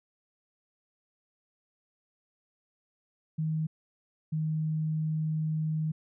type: tone pair in turn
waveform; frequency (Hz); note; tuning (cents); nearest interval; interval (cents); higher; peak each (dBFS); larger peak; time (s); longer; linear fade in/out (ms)
sine; 157.4 / 156.4; D#3 / D#3; +20 / +9; unison; 11; first; -27; neither; 3.38-3.67 / 4.32-5.92; second; 10
effects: none